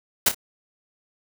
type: noise with echo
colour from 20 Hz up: white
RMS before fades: -17 dBFS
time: 0.26-0.29 s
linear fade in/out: 5 ms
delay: 28 ms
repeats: 2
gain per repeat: -10 dB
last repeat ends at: 0.346 s
effects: none